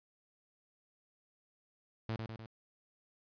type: tone with echo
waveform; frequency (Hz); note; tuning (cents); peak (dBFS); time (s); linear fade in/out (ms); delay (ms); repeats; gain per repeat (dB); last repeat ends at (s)
sawtooth; 112; A2; +31; -31; 2.09-2.16; 0; 100; 3; -4; 2.46
effects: resampled to 11025 Hz